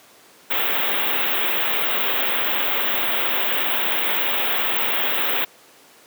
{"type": "band-stop noise", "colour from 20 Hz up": "white", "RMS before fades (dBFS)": -21, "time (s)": [0.5, 5.45], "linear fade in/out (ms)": 10, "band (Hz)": [3700, 15000], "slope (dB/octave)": 96, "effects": ["pink hiss -49 dBFS RMS until 6.06 s", "high-pass 300 Hz 12 dB/octave"]}